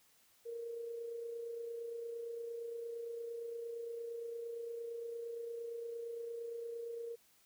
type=tone with amplitude modulation; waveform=sine; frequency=466.2 Hz; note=A#4; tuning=in tune; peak=-39 dBFS; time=0.45-7.16 s; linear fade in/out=20 ms; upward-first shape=sine; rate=28.7 Hz; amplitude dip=40%; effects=white hiss -69 dBFS RMS until 7.45 s